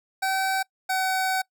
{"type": "tone pair in turn", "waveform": "25% pulse", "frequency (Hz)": [767, 756], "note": ["G5", "F#5"], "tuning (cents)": [-38, 37], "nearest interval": "unison", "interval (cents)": 25, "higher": "first", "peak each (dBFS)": -19, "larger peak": "neither", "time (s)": [[0.22, 0.63], [0.89, 1.42]], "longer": "second", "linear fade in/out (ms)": 10, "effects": ["noise-tail reverb RT60 0.1 s tail -23 dB re dry"]}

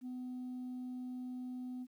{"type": "tone", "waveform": "sine", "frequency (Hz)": 251.5, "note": "B3", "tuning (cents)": 32, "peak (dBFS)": -38, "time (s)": [0.01, 1.87], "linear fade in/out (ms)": 50, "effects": ["tanh soft clip ceiling -39 dBFS", "12-bit"]}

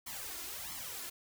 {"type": "noise with flanger", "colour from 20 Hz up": "white", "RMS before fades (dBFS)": -43, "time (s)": [0.06, 1.1], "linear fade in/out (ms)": 10, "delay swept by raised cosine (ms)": [0.93, 2.93], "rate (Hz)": 1.5, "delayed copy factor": 0.8, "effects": []}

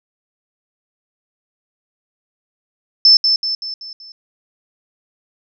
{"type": "tone with echo", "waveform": "sine", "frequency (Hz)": 5280, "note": "E8", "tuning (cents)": 2, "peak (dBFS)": -5, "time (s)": [3.05, 3.17], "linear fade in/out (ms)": 2, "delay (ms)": 190, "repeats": 5, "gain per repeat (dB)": -6, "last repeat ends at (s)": 4.12, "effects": []}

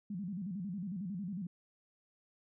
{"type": "tone with vibrato", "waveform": "sine", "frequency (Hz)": 188.9, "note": "F#3", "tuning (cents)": 36, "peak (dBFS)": -37, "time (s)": [0.1, 1.47], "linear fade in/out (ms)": 5, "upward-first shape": "square", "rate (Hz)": 11, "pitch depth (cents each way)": 150, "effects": []}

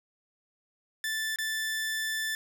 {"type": "tone with dropouts", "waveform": "sawtooth", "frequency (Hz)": 1760, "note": "A6", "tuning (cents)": 0, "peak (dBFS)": -26, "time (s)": [1.04, 2.35], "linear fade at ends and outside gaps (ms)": 1, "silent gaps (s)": [1.36, 1.386], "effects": []}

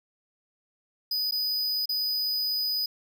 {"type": "tone with dropouts", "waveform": "square", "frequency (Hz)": 4978, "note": "D#8", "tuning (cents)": 0, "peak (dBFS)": -26, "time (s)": [1.11, 2.86], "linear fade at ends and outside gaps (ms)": 5, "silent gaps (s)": [[1.311, 1.321], [1.857, 1.891]], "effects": []}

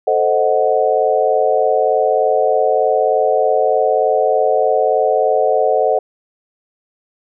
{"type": "chord", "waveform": "sine", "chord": "A diminished seventh", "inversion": "none", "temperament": "equal", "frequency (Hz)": [440, 523.3, 622.3, 740], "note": ["A4", "C5", "Eb5", "Gb5"], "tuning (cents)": [0, 0, 0, 0], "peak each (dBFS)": -17, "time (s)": [0.07, 5.99], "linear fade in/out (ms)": 5, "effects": []}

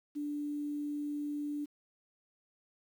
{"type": "tone with quantisation", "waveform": "sine", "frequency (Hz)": 293, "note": "D4", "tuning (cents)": -4, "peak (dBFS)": -34, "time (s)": [0.15, 1.66], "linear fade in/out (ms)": 20, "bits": 10, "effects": []}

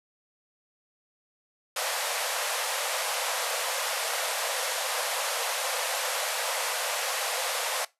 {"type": "band-pass noise", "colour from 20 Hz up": "pink", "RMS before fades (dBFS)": -30, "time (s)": [1.76, 7.85], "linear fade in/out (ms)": 5, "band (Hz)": [480, 13000], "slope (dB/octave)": 96, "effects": ["noise-tail reverb RT60 0.2 s tail -20 dB re dry"]}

